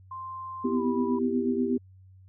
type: tone with pitch glide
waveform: sine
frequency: 1046.5 to 982.1 Hz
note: C6 to B5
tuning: 0 to -10 cents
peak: -35 dBFS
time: 0.11-1.19 s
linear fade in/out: 5 ms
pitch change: -110 cents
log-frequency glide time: 0.74-0.83 s
type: chord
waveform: sine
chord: C major seventh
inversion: third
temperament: equal with one note detuned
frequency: 246.9 / 255.1 / 329.6 / 392 Hz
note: B3 / C4 / E4 / G4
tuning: 0 / -44 / 0 / 0 cents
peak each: -27 / -31 / -33 / -29 dBFS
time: 0.64-1.78 s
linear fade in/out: 10 ms
effects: added 94 Hz sine -50 dBFS peak until 2.28 s